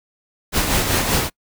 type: noise with tremolo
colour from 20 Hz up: pink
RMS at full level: -17 dBFS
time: 0.52-1.3 s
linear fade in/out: 50 ms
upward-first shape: sine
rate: 5.2 Hz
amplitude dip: 45%
effects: noise-tail reverb RT60 0.1 s tail -25 dB re dry